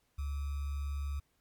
sine tone with sample-and-hold, 70.9 Hz, C#2, 40 cents sharp, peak -33 dBFS, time 0.18-1.2 s, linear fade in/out 10 ms, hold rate 1225 Hz, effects pink hiss -75 dBFS RMS until 1.4 s + MP3 96 kbps

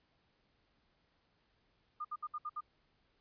sine tone bursts, 1215 Hz, D#6, 42 cents flat, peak -37 dBFS, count 6, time 2-2.608 s, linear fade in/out 10 ms, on 48 ms, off 64 ms, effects pink hiss -75 dBFS RMS until 3.2 s + resampled to 11025 Hz

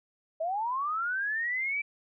sine linear sweep, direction up, 620 to 2336 Hz, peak -28 dBFS, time 0.4-1.82 s, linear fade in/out 10 ms, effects none

